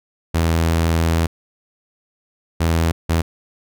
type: tone bursts at uneven times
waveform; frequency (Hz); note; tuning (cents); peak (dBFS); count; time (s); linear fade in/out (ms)
sawtooth; 82.41; E2; 0; -11; 3; 0.34-1.27 / 2.6-2.92 / 3.09-3.22; 10
effects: none